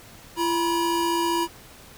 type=tone pair together; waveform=square; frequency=340.1 / 965 Hz; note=F4 / B5; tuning=-46 / -40 cents; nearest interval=octave + tritone; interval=1806 cents; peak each=-25 / -25 dBFS; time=0.36-1.48 s; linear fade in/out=50 ms; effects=pink hiss -47 dBFS RMS until 1.97 s